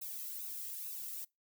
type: noise with flanger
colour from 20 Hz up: violet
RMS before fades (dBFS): -43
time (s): 0.01-1.25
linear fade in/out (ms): 10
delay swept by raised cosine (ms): 0.77 to 1.57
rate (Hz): 2.3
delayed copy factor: +0.65
effects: noise-tail reverb RT60 0.2 s tail -24 dB re dry